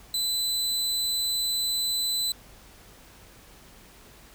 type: tone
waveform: sawtooth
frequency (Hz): 4010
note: B7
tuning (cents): +26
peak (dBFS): -22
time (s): 0.14-2.32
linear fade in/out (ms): 2
effects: added 50 Hz sine -56 dBFS peak until 4.34 s + pink hiss -52 dBFS RMS until 4.34 s